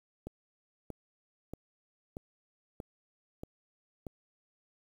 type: click train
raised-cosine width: 2 ms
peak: -27 dBFS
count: 7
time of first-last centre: 0.27-4.067 s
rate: 1.58 Hz
effects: 9-bit